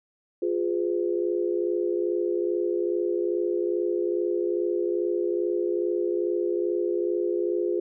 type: tone cluster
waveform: sine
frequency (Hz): 351.1 / 413.5 / 507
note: F4 / G#4 / B4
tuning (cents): +9 / -8 / +45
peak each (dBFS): -25 / -28 / -32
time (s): 0.42-7.8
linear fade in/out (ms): 5
effects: none